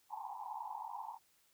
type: band-pass noise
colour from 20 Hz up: pink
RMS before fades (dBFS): -45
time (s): 0.09-1.19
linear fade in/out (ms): 50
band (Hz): 790 to 1000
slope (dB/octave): 96
effects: white hiss -72 dBFS RMS until 1.53 s